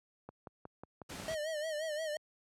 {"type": "click train", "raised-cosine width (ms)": 1, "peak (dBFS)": -32, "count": 6, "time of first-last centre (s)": [0.29, 1.199], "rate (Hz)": 5.5}
{"type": "noise", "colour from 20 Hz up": "pink", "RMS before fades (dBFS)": -44, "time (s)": [1.09, 1.35], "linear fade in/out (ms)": 10}
{"type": "tone with vibrato", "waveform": "square", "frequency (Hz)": 620, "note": "D#5", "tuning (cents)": -6, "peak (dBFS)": -36, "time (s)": [1.28, 2.17], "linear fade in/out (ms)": 2, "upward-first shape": "sine", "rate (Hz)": 5.7, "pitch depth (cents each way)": 82}
{"effects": ["high-pass 80 Hz 12 dB/octave", "low-pass 10000 Hz 12 dB/octave"]}